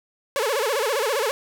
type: tone with vibrato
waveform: sawtooth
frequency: 493.9 Hz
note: B4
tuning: in tune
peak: -17 dBFS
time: 0.36-1.31 s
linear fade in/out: 0 ms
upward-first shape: sine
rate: 15 Hz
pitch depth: 270 cents each way
effects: none